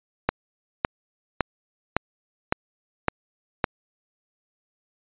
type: click train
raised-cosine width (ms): 0.5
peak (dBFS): -4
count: 7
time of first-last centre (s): 0.29-3.642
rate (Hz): 1.79
effects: resampled to 8000 Hz